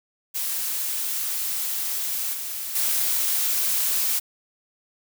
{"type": "noise with level steps", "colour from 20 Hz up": "blue", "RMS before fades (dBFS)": [-27, -31, -23], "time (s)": [0.34, 4.2], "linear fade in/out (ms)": 20, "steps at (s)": [2.33, 2.75], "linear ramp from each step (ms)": 5, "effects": []}